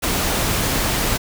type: noise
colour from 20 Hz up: pink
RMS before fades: -20 dBFS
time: 0.02-1.18 s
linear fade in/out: 20 ms
effects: none